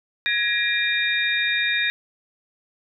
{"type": "tone cluster", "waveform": "sine", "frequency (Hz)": [1674, 1888, 2400, 3699], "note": ["G#6", "A#6", "D7", "A#7"], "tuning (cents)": [13, 22, 37, -14], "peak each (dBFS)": -25, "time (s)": [0.26, 1.9], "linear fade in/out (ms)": 0, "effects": []}